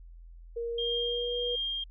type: tone with pitch glide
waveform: sine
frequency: 468 to 484.8 Hz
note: A#4 to B4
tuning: +7 to -32 cents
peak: -31 dBFS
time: 0.56-1.56 s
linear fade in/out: 10 ms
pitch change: +61 cents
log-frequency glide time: 0.72-1.37 s
type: tone with tremolo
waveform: sine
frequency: 3211 Hz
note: G7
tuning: 41 cents sharp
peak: -29 dBFS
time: 0.78-1.84 s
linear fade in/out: 5 ms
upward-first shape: triangle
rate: 1.5 Hz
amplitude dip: 45%
effects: added 42 Hz sine -46 dBFS peak until 1.9 s